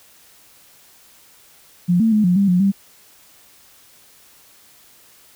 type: tone with pitch steps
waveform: sine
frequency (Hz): 176.3 / 224.3 / 212.8 / 178.4 / 198.8 / 179.2 / 197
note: F3 / A3 / G#3 / F3 / G3 / F3 / G3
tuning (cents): +17 / +34 / +42 / +37 / +25 / +45 / +9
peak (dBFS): -12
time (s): 1.88-2.72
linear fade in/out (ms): 20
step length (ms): 120
effects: white hiss -50 dBFS RMS until 5.35 s